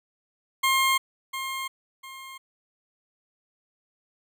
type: tone with echo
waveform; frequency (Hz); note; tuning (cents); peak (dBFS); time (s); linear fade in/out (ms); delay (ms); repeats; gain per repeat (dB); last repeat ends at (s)
20% pulse; 1066; C6; +32; -15; 0.63-0.98; 10; 700; 2; -10; 2.38
effects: none